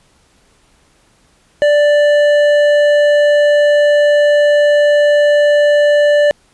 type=tone with hard clipping; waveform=sine; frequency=587.3 Hz; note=D5; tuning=in tune; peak=-9 dBFS; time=1.62-6.31 s; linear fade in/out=0 ms; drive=9 dB; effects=pink hiss -53 dBFS RMS until 6.53 s + resampled to 24000 Hz